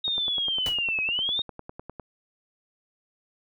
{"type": "linear two-way sweep", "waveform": "sine", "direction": "down then up", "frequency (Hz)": [3745, 2523, 3745], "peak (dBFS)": -24, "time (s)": [0.04, 1.42], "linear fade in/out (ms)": 5, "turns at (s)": 1.03}
{"type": "click train", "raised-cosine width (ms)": 1, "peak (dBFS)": -24, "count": 20, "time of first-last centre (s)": [0.08, 1.997], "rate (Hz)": 9.91}
{"type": "noise with exponential decay", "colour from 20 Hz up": "pink", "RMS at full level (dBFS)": -31, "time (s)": [0.66, 0.81], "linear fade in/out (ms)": 1, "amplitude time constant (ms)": 32}
{"effects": []}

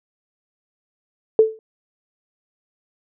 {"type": "tone with exponential decay", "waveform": "sine", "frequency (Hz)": 440, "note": "A4", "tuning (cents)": 0, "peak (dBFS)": -5, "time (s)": [1.39, 1.59], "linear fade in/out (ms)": 1, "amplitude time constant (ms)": 42, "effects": []}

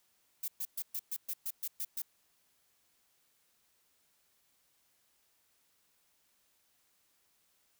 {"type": "noise bursts", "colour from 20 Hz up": "violet", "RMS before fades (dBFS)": -37, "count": 10, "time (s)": [0.43, 2.02], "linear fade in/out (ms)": 5, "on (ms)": 51, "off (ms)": 120, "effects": ["white hiss -73 dBFS RMS until 7.79 s"]}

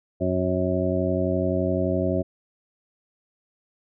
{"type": "harmonic tone", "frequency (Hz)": 91.7, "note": "F#2", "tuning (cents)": -15, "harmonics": [1, 2, 3, 4, 6, 7], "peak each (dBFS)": [-28, -28, -28, -28, -28, -28], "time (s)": [0.2, 2.23], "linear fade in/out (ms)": 20, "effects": []}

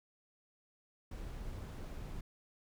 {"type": "noise", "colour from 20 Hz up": "brown", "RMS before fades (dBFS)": -44, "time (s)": [1.11, 2.21], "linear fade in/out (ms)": 5, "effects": []}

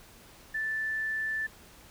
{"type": "tone", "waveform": "sine", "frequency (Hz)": 1760, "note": "A6", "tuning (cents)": 0, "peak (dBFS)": -29, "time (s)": [0.54, 1.47], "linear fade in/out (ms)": 10, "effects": ["pink hiss -54 dBFS RMS until 1.9 s"]}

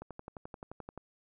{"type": "click train", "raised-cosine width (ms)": 1, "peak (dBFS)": -29, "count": 12, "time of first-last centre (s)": [0.02, 0.977], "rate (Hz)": 11.5, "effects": []}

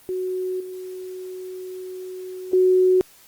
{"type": "tone with level steps", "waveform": "sine", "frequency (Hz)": 370, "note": "F#4", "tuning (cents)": 0, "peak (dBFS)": [-23, -31, -13], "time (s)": [0.09, 3.01], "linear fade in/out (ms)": 0, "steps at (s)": [0.6, 2.53], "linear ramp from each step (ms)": 5, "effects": ["white hiss -51 dBFS RMS until 3.27 s", "Opus 32 kbps"]}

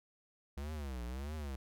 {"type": "tone with vibrato", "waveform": "square", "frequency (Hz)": 67.9, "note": "C#2", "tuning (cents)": -35, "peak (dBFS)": -40, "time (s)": [0.57, 1.56], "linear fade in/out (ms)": 5, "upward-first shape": "triangle", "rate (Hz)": 1.6, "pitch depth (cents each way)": 270, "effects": []}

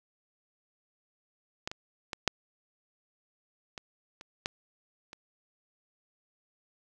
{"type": "clicks", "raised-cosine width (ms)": 0.2, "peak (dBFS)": [-16, -21, -17, -6, -22, -28, -13, -27], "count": 8, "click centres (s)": [1.675, 1.715, 2.132, 2.277, 3.778, 4.211, 4.459, 5.131], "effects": []}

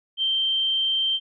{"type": "tone", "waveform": "sine", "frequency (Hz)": 3136, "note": "G7", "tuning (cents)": 0, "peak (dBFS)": -20, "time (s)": [0.17, 1.2], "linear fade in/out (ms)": 50, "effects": []}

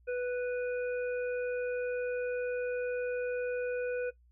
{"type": "harmonic tone", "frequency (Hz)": 493.9, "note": "B4", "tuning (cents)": 0, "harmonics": [1, 3, 5], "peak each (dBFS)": [-31, -41, -45], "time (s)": [0.07, 4.11], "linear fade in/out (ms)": 20, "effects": ["noise-tail reverb RT60 0.1 s tail -18 dB re dry", "added 60 Hz sine -60 dBFS peak until 4.31 s"]}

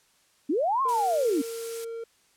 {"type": "linear two-way sweep", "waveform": "sine", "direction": "up then down", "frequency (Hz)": [254.4, 1100, 254.4], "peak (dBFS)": -22, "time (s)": [0.49, 1.42], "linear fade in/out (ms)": 10, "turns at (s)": 0.82}
{"type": "tone with pitch glide", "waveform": "triangle", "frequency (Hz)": [466.2, 459], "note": ["A#4", "A#4"], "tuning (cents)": [0, -27], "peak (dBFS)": -31, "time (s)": [0.85, 2.04], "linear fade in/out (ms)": 5, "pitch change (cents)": -27, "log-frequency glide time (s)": [1.2, 1.3]}
{"type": "noise", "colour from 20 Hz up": "blue", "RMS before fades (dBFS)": -37, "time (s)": [0.88, 1.85], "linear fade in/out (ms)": 10}
{"effects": ["white hiss -64 dBFS RMS until 2.36 s", "low-pass 10000 Hz 12 dB/octave"]}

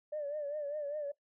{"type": "tone with vibrato", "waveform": "sine", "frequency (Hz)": 587.3, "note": "D5", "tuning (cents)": 0, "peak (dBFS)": -34, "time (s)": [0.12, 1.12], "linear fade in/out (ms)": 10, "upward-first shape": "triangle", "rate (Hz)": 5, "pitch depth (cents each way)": 87, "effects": ["noise-tail reverb RT60 0.1 s tail -17 dB re dry", "tanh soft clip ceiling -30 dBFS"]}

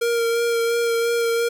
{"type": "tone with vibrato", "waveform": "square", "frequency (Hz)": 466, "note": "A#4", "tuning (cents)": -1, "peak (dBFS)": -19, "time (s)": [0.01, 1.49], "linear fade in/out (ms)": 10, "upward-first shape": "sine", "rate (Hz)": 2.9, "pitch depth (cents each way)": 16, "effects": []}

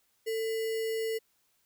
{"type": "tone with sample-and-hold", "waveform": "sine", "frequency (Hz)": 446.1, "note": "A4", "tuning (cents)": 24, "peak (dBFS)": -29, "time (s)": [0.26, 1.19], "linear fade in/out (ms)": 20, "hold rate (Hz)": 2450, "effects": ["white hiss -72 dBFS RMS until 1.65 s"]}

